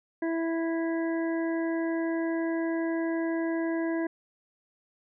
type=harmonic tone; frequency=329.6 Hz; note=E4; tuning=in tune; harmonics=1 / 2 / 3 / 5 / 6; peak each=-27 / -35 / -42 / -40 / -44 dBFS; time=0.22-4.07 s; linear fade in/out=5 ms; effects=none